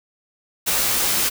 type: noise with comb filter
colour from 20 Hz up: white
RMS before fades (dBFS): -20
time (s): 0.66-1.3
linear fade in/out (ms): 20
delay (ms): 13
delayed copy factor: -0.95
effects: none